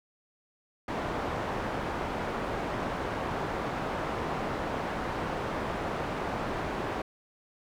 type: low-pass noise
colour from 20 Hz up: white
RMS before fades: -33 dBFS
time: 0.88-7.02 s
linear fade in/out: 5 ms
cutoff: 990 Hz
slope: 12 dB/octave
effects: none